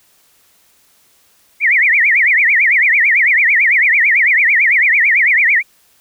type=tone with vibrato; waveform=sine; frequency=2081 Hz; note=C7; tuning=10 cents flat; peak=-8 dBFS; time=1.6-5.63 s; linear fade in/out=50 ms; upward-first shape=triangle; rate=9 Hz; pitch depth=290 cents each way; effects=white hiss -53 dBFS RMS until 6 s